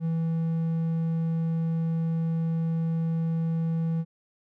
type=tone; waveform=triangle; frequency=163.9 Hz; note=E3; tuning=10 cents flat; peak=-22 dBFS; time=0-4.05 s; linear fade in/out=50 ms; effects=none